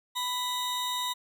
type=tone pair together; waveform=40% pulse; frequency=992 / 3742 Hz; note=B5 / A#7; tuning=+7 / +6 cents; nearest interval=octave + major seventh; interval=2299 cents; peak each=-31 / -31 dBFS; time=0.15-1.14 s; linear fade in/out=20 ms; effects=none